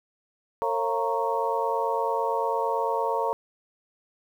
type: tone cluster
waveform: sine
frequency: 454.1 / 543 / 688 / 929 / 1106 Hz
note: A#4 / C#5 / F5 / A#5 / C#6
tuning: -45 / -36 / -26 / -6 / -4 cents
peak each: -29 / -30 / -33 / -27 / -33 dBFS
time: 0.62-3.33 s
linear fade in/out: 0 ms
effects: 9-bit